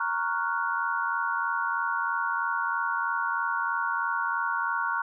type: chord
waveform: sine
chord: Gb major seventh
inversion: first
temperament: equal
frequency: 932.3 / 1108.7 / 1396.9 / 1480 Hz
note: Bb5 / Db6 / F6 / Gb6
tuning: 0 / 0 / 0 / 0 cents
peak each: -31 dBFS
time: 0-5.02 s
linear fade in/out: 5 ms
effects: none